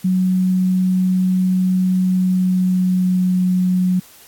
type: tone with pitch glide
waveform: sine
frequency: 185 to 182.98 Hz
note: F#3 to F#3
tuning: 0 to -19 cents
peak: -13 dBFS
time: 0.04-4 s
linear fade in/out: 10 ms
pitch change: -19 cents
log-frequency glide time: 1.96-3.37 s
effects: white hiss -45 dBFS RMS until 4.27 s + AAC 64 kbps